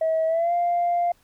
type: tone with pitch glide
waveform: sine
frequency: 643 to 697.2 Hz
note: E5 to F5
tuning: -43 to -3 cents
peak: -18 dBFS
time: 0.01-1.12 s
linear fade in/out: 5 ms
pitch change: +140 cents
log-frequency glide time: 0.27-0.53 s
effects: tanh soft clip ceiling -16 dBFS + pink hiss -62 dBFS RMS until 1.23 s